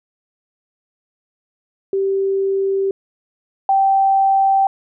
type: tone pair in turn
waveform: sine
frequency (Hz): 389.5 / 779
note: G4 / G5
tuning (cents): -11 / -11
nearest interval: octave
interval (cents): 1200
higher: second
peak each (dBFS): -15 / -11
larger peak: second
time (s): 1.93-2.91 / 3.69-4.67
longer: neither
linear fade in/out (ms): 2
effects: none